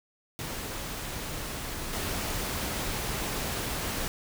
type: noise with level steps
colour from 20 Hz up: pink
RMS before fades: -36 / -32 dBFS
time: 0.39-4.08 s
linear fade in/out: 0 ms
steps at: 1.93 s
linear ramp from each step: 2 ms
effects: none